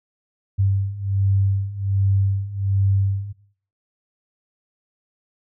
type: beating tone pair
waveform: sine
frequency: 97.2 / 98.5 Hz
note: G2 / G2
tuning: -14 / +9 cents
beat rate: 1.3 Hz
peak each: -22 / -19 dBFS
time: 0.58-3.33 s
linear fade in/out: 20 ms
effects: noise-tail reverb RT60 0.5 s tail -18 dB re dry